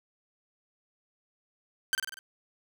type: tone with echo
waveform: sawtooth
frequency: 1553 Hz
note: G6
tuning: 17 cents flat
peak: -20 dBFS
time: 1.93-1.95 s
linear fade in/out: 0 ms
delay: 48 ms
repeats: 5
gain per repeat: -4 dB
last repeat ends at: 2.19 s
effects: none